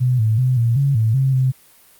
sine tone with pitch steps, 125.9 / 109.9 / 127.9 / 116.6 / 139.4 / 111.1 / 133.9 / 130 Hz, B2 / A2 / C3 / A#2 / C#3 / A2 / C3 / C3, +34 / -2 / -39 / +1 / +10 / +17 / +40 / -11 cents, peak -13 dBFS, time 0-1.52 s, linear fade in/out 20 ms, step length 190 ms, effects white hiss -50 dBFS RMS until 1.99 s + Opus 32 kbps

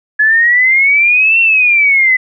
sine exponential two-way sweep, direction up then down, 1700 to 2730 to 1999 Hz, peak -6 dBFS, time 0.19-2.17 s, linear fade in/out 10 ms, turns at 1.4 s, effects none

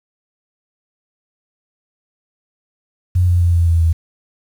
sine tone with pitch steps, 89.7 / 88.11 / 86.54 / 85.01 / 83.5 / 82.02 Hz, F2 / F2 / F2 / F2 / E2 / E2, +47 / +16 / -15 / -46 / +23 / -8 cents, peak -10 dBFS, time 3.15-3.93 s, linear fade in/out 10 ms, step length 130 ms, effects 7-bit

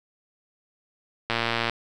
click train, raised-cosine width 0.3 ms, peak -8 dBFS, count 47, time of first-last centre 1.3-1.697 s, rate 116 Hz, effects none

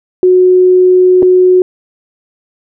sine tone with dropouts, 366.5 Hz, F#4, 16 cents flat, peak -3 dBFS, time 0.23-1.62 s, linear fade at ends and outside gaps 1 ms, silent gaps 1.223-1.228 s, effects none

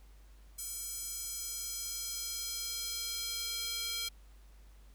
square tone with high-pass filter sweep, 461.3 Hz, A#4, 18 cents flat, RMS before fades -39 dBFS, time 0.58-4.09 s, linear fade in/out 10 ms, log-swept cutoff 7900 to 3500 Hz, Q 1.5, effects added 50 Hz sine -54 dBFS peak until 4.94 s + pink hiss -67 dBFS RMS until 4.94 s

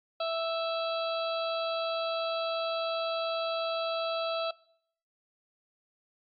harmonic tone, 659.3 Hz, E5, in tune, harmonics 1 / 2 / 4 / 5 / 6 / 7, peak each -30 / -36 / -42 / -43 / -40 / -46 dBFS, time 0.2-4.51 s, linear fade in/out 5 ms, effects noise-tail reverb RT60 0.7 s tail -24 dB re dry + AAC 48 kbps

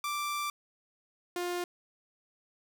sawtooth tone pair in turn, 1174.7 / 353.4 Hz, D6 / F4, 0 / +21 cents, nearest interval octave + major sixth, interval 2079 cents, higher first, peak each -28 dBFS, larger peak neither, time 0.04-0.5 / 1.36-1.64 s, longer first, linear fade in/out 2 ms, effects none

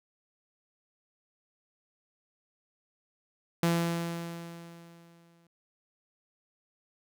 sawtooth tone with exponential decay, 169.1 Hz, E3, 44 cents sharp, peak -19 dBFS, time 3.63-5.47 s, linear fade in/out 2 ms, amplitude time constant 400 ms, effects none

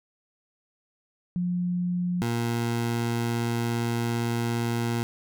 sine / 20% pulse tone pair in turn, 177.7 / 117.51 Hz, F3 / A#2, +30 / +14 cents, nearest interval perfect fifth, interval 716 cents, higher first, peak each -24 / -20 dBFS, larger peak second, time 1.36-2.22 / 2.22-5.03 s, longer second, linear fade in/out 0 ms, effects none

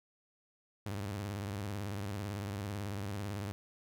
sawtooth tone with vibrato, 100.7 Hz, G2, 47 cents sharp, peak -33 dBFS, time 0.86-3.52 s, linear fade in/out 0 ms, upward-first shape square, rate 18 Hz, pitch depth 100 cents each way, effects none

